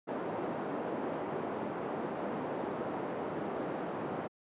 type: band-pass noise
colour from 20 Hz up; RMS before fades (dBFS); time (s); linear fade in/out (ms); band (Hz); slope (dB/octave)
pink; -37; 0.07-4.28; 20; 260 to 840; 12
effects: high-pass 100 Hz 12 dB/octave + resampled to 8000 Hz